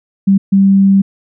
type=tone bursts at uneven times; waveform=sine; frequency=195.4 Hz; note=G3; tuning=5 cents flat; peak=-5 dBFS; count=2; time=0.27-0.38 / 0.52-1.02 s; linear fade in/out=10 ms; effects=none